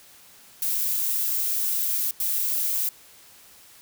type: noise bursts at uneven times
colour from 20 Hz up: violet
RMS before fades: -25 dBFS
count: 2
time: 0.62-2.11 / 2.2-2.89 s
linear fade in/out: 2 ms
effects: white hiss -51 dBFS RMS until 3.81 s